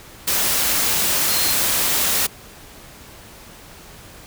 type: tone in noise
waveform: sine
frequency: 4186 Hz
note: C8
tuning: in tune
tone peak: -25 dBFS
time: 1.29-1.54 s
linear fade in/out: 10 ms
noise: white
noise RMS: -19 dBFS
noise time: 0.27-2.27 s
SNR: -9 dB
effects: pink hiss -42 dBFS RMS until 4.26 s